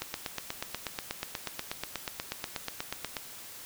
click train, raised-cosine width 0.2 ms, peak -15 dBFS, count 27, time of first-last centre 0.02-3.168 s, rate 8.26 Hz, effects white hiss -46 dBFS RMS until 3.65 s

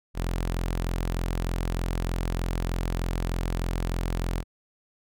sawtooth tone, 43.27 Hz, F1, 15 cents flat, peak -22 dBFS, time 0.14-4.44 s, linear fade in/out 50 ms, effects none

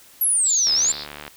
sine exponential two-way sweep, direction down then up, 11840 to 4980 to 7480 Hz, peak -16 dBFS, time 0.21-0.92 s, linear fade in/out 5 ms, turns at 0.73 s
pink band-pass noise, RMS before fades -34 dBFS, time 0.44-1.07 s, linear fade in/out 50 ms, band 3600 to 5000 Hz, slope 96 dB/octave
click train, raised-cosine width 0.3 ms, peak -18 dBFS, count 46, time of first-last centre 0.67-1.279 s, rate 73.9 Hz
effects white hiss -49 dBFS RMS until 1.36 s

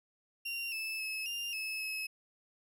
35% pulse tone with pitch steps, 2765 / 2622 / 2589 / 2798 / 2596 / 2577 Hz, F7 / E7 / E7 / F7 / E7 / E7, -18 / -10 / -32 / +3 / -27 / -40 cents, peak -34 dBFS, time 0.45-2.07 s, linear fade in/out 10 ms, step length 270 ms, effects none

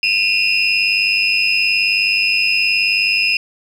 sine tone cluster, 2462 / 2672 / 2771 / 5070 Hz, D#7 / E7 / F7 / D#8, -19 / +23 / -14 / +32 cents, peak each -18 dBFS, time 0.03-3.37 s, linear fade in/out 2 ms, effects tanh soft clip ceiling -5 dBFS + 7-bit

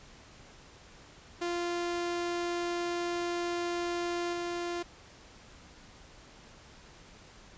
sawtooth tone with level steps, 347.2 Hz, F4, 10 cents flat, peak -27 / -29 dBFS, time 1.41-4.83 s, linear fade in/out 10 ms, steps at 4.33 s, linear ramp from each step 2 ms, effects pink hiss -54 dBFS RMS until 7.57 s + resampled to 16000 Hz

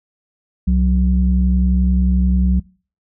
sine tone pair together, 65.2 / 184.27 Hz, C2 / F#3, -5 / -7 cents, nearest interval octave + tritone, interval 1798 cents, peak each -13 / -15 dBFS, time 0.67-2.6 s, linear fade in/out 10 ms, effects noise-tail reverb RT60 0.4 s tail -23 dB re dry + tanh soft clip ceiling -4 dBFS

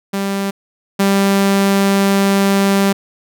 sawtooth tone pair in turn, 197.1 / 197.1 Hz, G3 / G3, +10 / +10 cents, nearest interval unison, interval 0 cents, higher neither, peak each -13 / -7 dBFS, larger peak second, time 0.13-0.51 / 0.99-2.93 s, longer second, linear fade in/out 10 ms, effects none

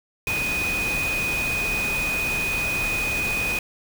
sine tone in noise, 2489 Hz, D#7, in tune, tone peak -23 dBFS, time 0.27-3.59 s, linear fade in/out 2 ms, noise pink, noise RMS -30 dBFS, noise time 0.27-3.59 s, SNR +4 dB, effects none

